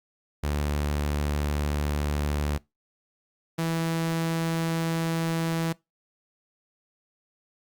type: tone pair in turn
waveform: sawtooth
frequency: 73.42 / 164.41 Hz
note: D2 / E3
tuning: 0 / -4 cents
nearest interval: octave + major second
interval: 1396 cents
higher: second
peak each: -21 dBFS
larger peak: neither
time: 0.43-2.58 / 3.58-5.73 s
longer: neither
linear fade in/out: 10 ms
effects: noise-tail reverb RT60 0.2 s tail -22 dB re dry + Opus 48 kbps